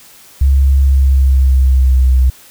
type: tone with pitch glide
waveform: sine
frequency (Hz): 68 to 64.18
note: C#2 to C2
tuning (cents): -33 to -33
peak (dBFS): -6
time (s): 0.41-2.3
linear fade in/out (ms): 5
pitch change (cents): -100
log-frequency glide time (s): 0.82-2.1
effects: white hiss -41 dBFS RMS until 2.5 s